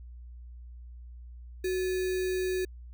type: tone with sample-and-hold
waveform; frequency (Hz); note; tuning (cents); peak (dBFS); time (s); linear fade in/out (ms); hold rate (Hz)
sine; 370; F#4; 0; -27; 1.64-2.65; 5; 2100
effects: added 60 Hz sine -43 dBFS peak until 2.93 s